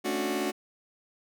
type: chord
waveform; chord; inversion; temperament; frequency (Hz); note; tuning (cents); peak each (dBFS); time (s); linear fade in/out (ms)
sawtooth; D major seventh; second; just; 220.2 / 275.3 / 293.7 / 367.1; A3 / C#4 / D4 / F#4; +2 / -12 / 0 / -14; -31 / -32 / -29 / -27; 0.04-0.52; 20
effects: none